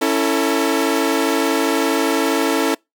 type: chord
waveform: sawtooth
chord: A major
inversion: first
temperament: equal with one note detuned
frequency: 277.2 / 329.6 / 446.9 Hz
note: C#4 / E4 / A4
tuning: 0 / 0 / +27 cents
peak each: -16 dBFS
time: 0.01-2.75 s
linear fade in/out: 10 ms
effects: noise-tail reverb RT60 0.2 s tail -26 dB re dry